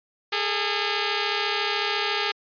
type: tone pair together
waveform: 5% pulse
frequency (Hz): 410 / 444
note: G#4 / A4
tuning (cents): -22 / +16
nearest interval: minor second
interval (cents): 138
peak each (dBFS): -13 / -16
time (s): 0.32-2.32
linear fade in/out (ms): 10
effects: resampled to 11025 Hz